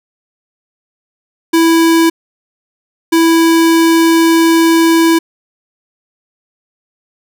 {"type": "tone bursts at uneven times", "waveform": "square", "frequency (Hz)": 329.6, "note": "E4", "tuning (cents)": 0, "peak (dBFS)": -7, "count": 2, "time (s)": [[1.53, 2.1], [3.12, 5.19]], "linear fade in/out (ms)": 10, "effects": []}